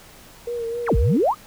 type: tone with vibrato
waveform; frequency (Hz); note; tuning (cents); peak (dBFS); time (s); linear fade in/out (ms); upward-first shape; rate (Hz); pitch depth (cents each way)
sine; 468.7; A#4; +9; -24; 0.47-1.17; 5; sine; 3.8; 41
type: exponential two-way sweep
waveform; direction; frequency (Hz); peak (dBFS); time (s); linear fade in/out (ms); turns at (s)
sine; down then up; 2869 to 48.38 to 1312; -15; 0.86-1.35; 50; 0.97
effects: pink hiss -46 dBFS RMS until 1.46 s